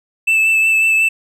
triangle tone with vibrato, 2637 Hz, E7, in tune, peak -9 dBFS, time 0.27-1.09 s, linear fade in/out 10 ms, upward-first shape triangle, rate 5.5 Hz, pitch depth 20 cents each way, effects none

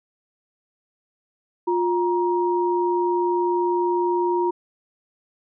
sine tone pair together, 353.6 / 944 Hz, F4 / A#5, +22 / +22 cents, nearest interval octave + perfect fourth, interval 1700 cents, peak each -20 / -23 dBFS, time 1.67-4.51 s, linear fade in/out 10 ms, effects none

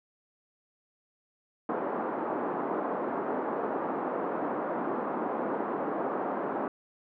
pink band-pass noise, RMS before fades -32 dBFS, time 1.69-6.68 s, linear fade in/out 2 ms, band 250 to 1200 Hz, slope 24 dB/octave, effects none

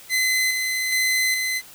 sawtooth tone with tremolo, 2039 Hz, C7, 45 cents flat, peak -15 dBFS, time 0.09-1.62 s, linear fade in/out 50 ms, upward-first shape square, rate 1.2 Hz, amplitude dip 35%, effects white hiss -45 dBFS RMS until 1.74 s

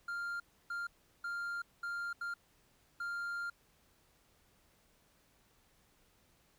triangle tone bursts at uneven times, 1396.9 Hz, F6, in tune, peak -35 dBFS, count 6, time 0.08-0.4 / 0.7-0.87 / 1.24-1.62 / 1.83-2.13 / 2.21-2.34 / 3-3.5 s, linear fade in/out 5 ms, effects pink hiss -70 dBFS RMS until 6.58 s

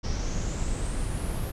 brown noise with low-pass filter sweep, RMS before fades -29 dBFS, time 0.03-1.52 s, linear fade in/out 20 ms, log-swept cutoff 5500 to 12000 Hz, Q 6.9, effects none

